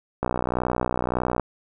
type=click train; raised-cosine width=1 ms; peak=-9 dBFS; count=73; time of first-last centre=0.23-1.397 s; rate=61.7 Hz; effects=none